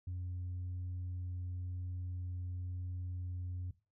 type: tone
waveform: sine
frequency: 90.1 Hz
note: F#2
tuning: 45 cents flat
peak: -36 dBFS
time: 0.07-3.71 s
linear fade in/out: 5 ms
effects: noise-tail reverb RT60 0.3 s tail -18 dB re dry + tanh soft clip ceiling -36 dBFS